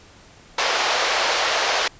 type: band-pass noise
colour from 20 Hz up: pink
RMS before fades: -21 dBFS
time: 0.58-1.88 s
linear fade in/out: 5 ms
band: 510 to 5800 Hz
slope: 24 dB/octave
effects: pink hiss -48 dBFS RMS until 1.99 s + resampled to 16000 Hz